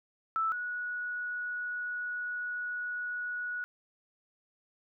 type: tone pair in turn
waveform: sine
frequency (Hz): 1318.5 / 1463.4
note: E6 / F#6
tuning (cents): 0 / -20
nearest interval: major second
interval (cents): 180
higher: second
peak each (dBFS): -27 / -33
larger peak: first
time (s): 0.36-0.52 / 0.52-3.64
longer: second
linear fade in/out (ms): 0
effects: none